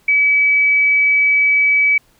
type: tone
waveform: sine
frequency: 2287 Hz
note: D7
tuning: 47 cents flat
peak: -10 dBFS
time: 0.08-1.98 s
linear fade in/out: 5 ms
effects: pink hiss -55 dBFS RMS until 2.19 s